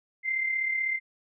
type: tone pair together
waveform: sine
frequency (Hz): 2084 / 2120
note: C7 / C7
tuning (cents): -7 / +22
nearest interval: unison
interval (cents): 29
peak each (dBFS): -26 / -35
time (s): 0.23-1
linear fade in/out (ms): 50
effects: none